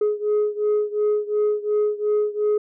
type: beating tone pair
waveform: sine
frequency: 419.2 / 422 Hz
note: G#4 / G#4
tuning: +16 / +28 cents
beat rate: 2.8 Hz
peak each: -19 / -21 dBFS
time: 0.01-2.58 s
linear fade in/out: 5 ms
effects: tanh soft clip ceiling -15 dBFS